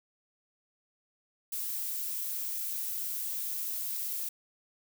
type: noise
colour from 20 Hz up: violet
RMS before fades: -35 dBFS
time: 1.52-4.29 s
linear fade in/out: 5 ms
effects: none

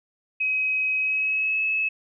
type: tone with pitch glide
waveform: sine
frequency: 2537 to 2589 Hz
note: D#7 to E7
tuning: +33 to -32 cents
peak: -21 dBFS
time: 0.4-1.89 s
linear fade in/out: 10 ms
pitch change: +35 cents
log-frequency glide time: 0.97-1.63 s
effects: none

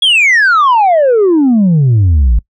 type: exponential sweep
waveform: sine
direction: down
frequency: 3397 to 51.91 Hz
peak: -3 dBFS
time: 0.02-2.39 s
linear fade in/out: 5 ms
effects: noise-tail reverb RT60 0.1 s tail -24 dB re dry + tanh soft clip ceiling -4 dBFS

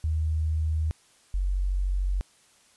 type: tone pair in turn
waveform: sine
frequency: 78.6 / 46.74 Hz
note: D#2 / F#1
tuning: +18 / +18 cents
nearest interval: major sixth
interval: 900 cents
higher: first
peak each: -23 dBFS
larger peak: neither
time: 0.04-0.91 / 1.34-2.21 s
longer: neither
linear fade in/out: 0 ms
effects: white hiss -60 dBFS RMS until 2.76 s + resampled to 24000 Hz

